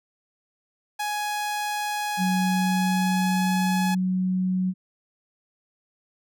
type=tone with pitch glide; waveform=sawtooth; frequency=835 to 845.2 Hz; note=G#5 to G#5; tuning=+9 to +30 cents; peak=-22 dBFS; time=0.99-3.95 s; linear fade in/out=10 ms; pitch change=+21 cents; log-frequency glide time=2.34-3.5 s
type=tone; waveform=sine; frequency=185 Hz; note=F#3; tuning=in tune; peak=-21 dBFS; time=2.17-4.74 s; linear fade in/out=50 ms
effects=none